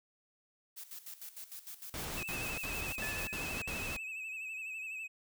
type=noise with tremolo; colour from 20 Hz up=blue; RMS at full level=-46 dBFS; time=0.76-3.34 s; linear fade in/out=20 ms; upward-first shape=square; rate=6.6 Hz; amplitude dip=75%
type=noise bursts; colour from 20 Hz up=pink; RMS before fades=-41 dBFS; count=6; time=1.94-3.965 s; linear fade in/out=0 ms; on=290 ms; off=57 ms
type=tone with vibrato; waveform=triangle; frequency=2587 Hz; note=E7; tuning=33 cents flat; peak=-38 dBFS; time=2.16-5.08 s; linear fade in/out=20 ms; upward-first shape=sine; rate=12 Hz; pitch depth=53 cents each way
type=tone with exponential decay; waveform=sine; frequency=1734 Hz; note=A6; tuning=26 cents flat; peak=-38 dBFS; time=3.02-3.76 s; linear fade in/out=2 ms; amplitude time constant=160 ms
effects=none